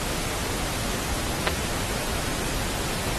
clicks, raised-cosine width 0.3 ms, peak -4 dBFS, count 2, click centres 1.472 / 1.477 s, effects pink hiss -29 dBFS RMS until 3.18 s + AAC 32 kbps

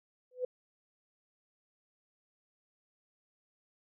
sine tone with exponential growth, 502 Hz, B4, 28 cents sharp, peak -27 dBFS, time 0.31-0.45 s, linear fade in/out 5 ms, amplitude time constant 29 ms, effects none

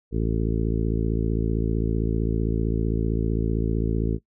harmonic tone, 55.5 Hz, A1, 16 cents sharp, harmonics 1 / 2 / 3 / 4 / 5 / 6 / 7 / 8, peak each -25 / -28 / -30 / -31 / -32 / -33 / -33 / -34 dBFS, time 0.11-4.19 s, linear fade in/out 50 ms, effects noise-tail reverb RT60 0.1 s tail -18 dB re dry

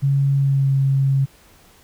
sine tone with pitch glide, 138.59 to 136.13 Hz, C#3 to C#3, 0 to -31 cents, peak -14 dBFS, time 0.02-1.26 s, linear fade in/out 20 ms, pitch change -31 cents, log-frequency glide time 0.36-0.72 s, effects pink hiss -51 dBFS RMS until 1.83 s

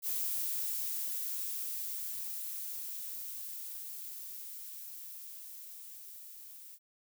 violet noise with level ramp, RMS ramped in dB -34 to -51 dBFS, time 0.02-6.79 s, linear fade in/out 50 ms, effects none

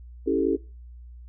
sine chord, A dominant seventh, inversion first, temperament equal, 277.2 / 329.6 / 392 / 440 Hz, C#4 / E4 / G4 / A4, 0 / 0 / 0 / 0 cents, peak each -26 dBFS, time 0.26-0.57 s, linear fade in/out 20 ms, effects noise-tail reverb RT60 0.3 s tail -19 dB re dry + added 60 Hz sine -41 dBFS peak until 1.28 s

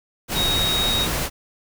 sine tone in noise, 3771 Hz, A#7, 19 cents sharp, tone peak -20 dBFS, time 0.34-1.08 s, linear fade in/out 50 ms, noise pink, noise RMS -24 dBFS, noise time 0.28-1.3 s, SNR +1 dB, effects none

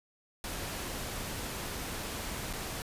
pink noise with dropouts, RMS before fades -38 dBFS, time 0.44-2.82 s, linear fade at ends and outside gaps 1 ms, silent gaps 2.529-2.535 s, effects resampled to 32000 Hz

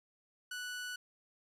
sawtooth tone, 1480 Hz, F#6, in tune, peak -36 dBFS, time 0.51-0.96 s, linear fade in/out 5 ms, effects low-pass 12000 Hz 12 dB/octave + 12-bit

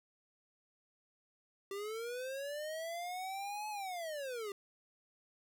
square linear two-way sweep, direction up then down, 388.7 to 858 to 388.7 Hz, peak -40 dBFS, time 1.71-4.52 s, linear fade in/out 2 ms, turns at 3.69 s, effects none

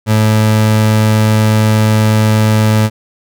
30% pulse tone, 108.3 Hz, A2, 27 cents flat, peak -5 dBFS, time 0.06-2.9 s, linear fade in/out 50 ms, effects none

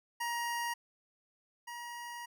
25% pulse tone pair in turn, 945 / 952.7 Hz, A#5 / A#5, +23 / +37 cents, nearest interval unison, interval 14 cents, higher second, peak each -30 / -38 dBFS, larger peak first, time 0.2-0.74 / 1.67-2.26 s, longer second, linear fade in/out 10 ms, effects none

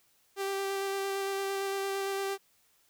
sawtooth tone with vibrato, 392 Hz, G4, in tune, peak -27 dBFS, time 0.36-2.38 s, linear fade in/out 50 ms, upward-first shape square, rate 8.8 Hz, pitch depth 9 cents each way, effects white hiss -68 dBFS RMS until 2.89 s

